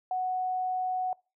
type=tone; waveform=sine; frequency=740 Hz; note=F#5; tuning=in tune; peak=-27 dBFS; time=0.11-1.13 s; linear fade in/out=2 ms; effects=noise-tail reverb RT60 0.3 s tail -24 dB re dry